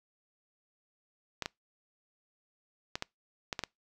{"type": "clicks", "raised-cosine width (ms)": 0.2, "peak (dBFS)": -16, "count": 7, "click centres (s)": [1.423, 1.459, 2.955, 3.024, 3.528, 3.592, 3.637], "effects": ["noise-tail reverb RT60 0.2 s tail -26 dB re dry"]}